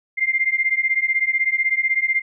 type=beating tone pair; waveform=sine; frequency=2093 / 2109 Hz; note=C7 / C7; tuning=0 / +13 cents; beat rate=16 Hz; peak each=-20 dBFS; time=0.17-2.22 s; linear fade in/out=20 ms; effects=none